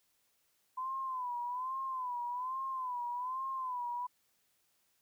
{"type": "tone with vibrato", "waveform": "sine", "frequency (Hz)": 1013, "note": "B5", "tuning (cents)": 44, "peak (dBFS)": -35, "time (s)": [0.77, 4.07], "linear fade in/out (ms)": 10, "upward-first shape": "sine", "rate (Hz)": 1.2, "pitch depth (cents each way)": 92, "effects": ["white hiss -75 dBFS RMS until 5.01 s"]}